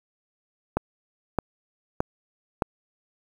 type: click train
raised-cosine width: 1 ms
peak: -8 dBFS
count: 4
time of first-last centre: 0.77-2.622 s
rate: 1.62 Hz
effects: 7-bit